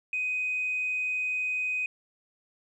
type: tone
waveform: sine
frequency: 2504 Hz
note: D#7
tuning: 10 cents sharp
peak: -26 dBFS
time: 0.13-1.86 s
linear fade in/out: 2 ms
effects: tanh soft clip ceiling -22 dBFS